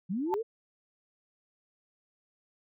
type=linear sweep; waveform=sine; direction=up; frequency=165.9 to 471.9 Hz; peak=-29 dBFS; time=0.09-0.43 s; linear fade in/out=20 ms
type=tone with exponential growth; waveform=sine; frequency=880 Hz; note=A5; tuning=in tune; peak=-22 dBFS; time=0.26-0.34 s; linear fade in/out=0 ms; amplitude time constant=16 ms
effects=none

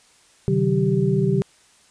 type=tone cluster; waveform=sine; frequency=132.2 / 152 / 188.6 / 391.7 Hz; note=C3 / D#3 / F#3 / G4; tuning=+18 / -40 / +33 / -1 cents; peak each=-22 dBFS; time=0.48-1.42 s; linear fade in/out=0 ms; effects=white hiss -55 dBFS RMS until 1.9 s + resampled to 22050 Hz

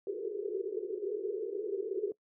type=band-pass noise; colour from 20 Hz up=pink; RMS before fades=-36 dBFS; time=0.07-2.12 s; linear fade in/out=2 ms; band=370 to 450 Hz; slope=96 dB/octave; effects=noise-tail reverb RT60 0.1 s tail -21 dB re dry

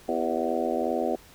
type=harmonic tone with a mistuned harmonic; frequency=82.41 Hz; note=E2; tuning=in tune; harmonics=3 / 4 / 5 / 6 / 7 / 8 / 9; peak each=-32 / -32 / -32 / -32 / -32 / -32 / -32 dBFS; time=0.08-1.16 s; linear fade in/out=10 ms; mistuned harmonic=5; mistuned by=-61 cents; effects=pink hiss -52 dBFS RMS until 1.34 s

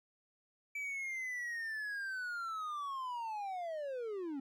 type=linear sweep; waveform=triangle; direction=down; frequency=2315 to 261.6 Hz; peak=-36 dBFS; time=0.75-4.4 s; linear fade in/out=5 ms; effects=none

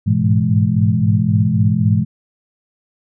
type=tone cluster; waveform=sine; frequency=103.6 / 107.4 / 122.9 / 166.8 / 209 Hz; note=G#2 / A2 / B2 / E3 / G#3; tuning=-4 / -41 / -8 / +21 / +11 cents; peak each=-18 dBFS; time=0.06-2.05 s; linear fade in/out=20 ms; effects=none

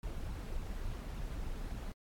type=noise with flanger; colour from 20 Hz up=brown; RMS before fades=-40 dBFS; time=0.03-1.92 s; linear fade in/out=2 ms; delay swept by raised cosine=0.73 to 5.03 ms; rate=3.5 Hz; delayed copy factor=+0.5; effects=AAC 64 kbps

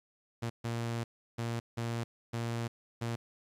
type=tone bursts at uneven times; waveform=sawtooth; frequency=116.7 Hz; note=A#2; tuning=2 cents sharp; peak=-29 dBFS; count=6; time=0.42-0.5 / 0.64-1.04 / 1.38-1.6 / 1.77-2.04 / 2.33-2.68 / 3.01-3.16 s; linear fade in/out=10 ms; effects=low-pass 10000 Hz 12 dB/octave + 11-bit

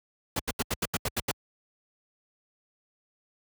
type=noise bursts; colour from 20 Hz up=pink; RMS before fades=-28 dBFS; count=9; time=0.36-1.315 s; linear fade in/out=5 ms; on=35 ms; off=80 ms; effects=high-pass 60 Hz 12 dB/octave

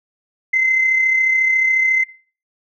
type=tone with amplitude modulation; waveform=sine; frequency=2064 Hz; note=C7; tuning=24 cents flat; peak=-10 dBFS; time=0.53-2.04 s; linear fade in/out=10 ms; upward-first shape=sine; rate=34.1 Hz; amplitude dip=40%; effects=noise-tail reverb RT60 0.4 s tail -19 dB re dry + tanh soft clip ceiling -6 dBFS

